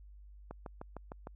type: click train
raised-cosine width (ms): 1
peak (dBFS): -29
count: 6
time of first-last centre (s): 0.51-1.271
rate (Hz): 6.57
effects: added 50 Hz sine -51 dBFS peak until 1.35 s